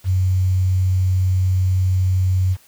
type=tone with quantisation; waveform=sine; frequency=92.9 Hz; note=F#2; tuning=7 cents sharp; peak=-14 dBFS; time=0.04-2.57 s; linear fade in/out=50 ms; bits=7; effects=white hiss -52 dBFS RMS until 2.67 s